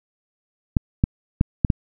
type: clicks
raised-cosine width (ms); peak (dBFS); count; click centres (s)
5; -3; 5; 0.768 / 1.039 / 1.411 / 1.648 / 1.702
effects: none